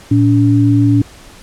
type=tone pair together; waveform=sine; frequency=113.5 / 286 Hz; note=A#2 / D4; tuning=-46 / -46 cents; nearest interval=octave + major third; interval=1600 cents; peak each=-10 dBFS; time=0.11-1.02 s; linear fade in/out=5 ms; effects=pink hiss -39 dBFS RMS until 1.42 s + low-pass 10000 Hz 12 dB/octave